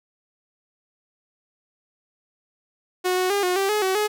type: tone with pitch steps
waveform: sawtooth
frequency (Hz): 365.5 / 368.2 / 403.5 / 361.8 / 390.9 / 422.9 / 378 / 421.7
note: F#4 / F#4 / G#4 / F#4 / G4 / G#4 / F#4 / G#4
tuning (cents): -21 / -8 / -50 / -39 / -5 / +31 / +37 / +26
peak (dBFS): -16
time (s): 3.04-4.08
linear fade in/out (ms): 20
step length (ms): 130
effects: none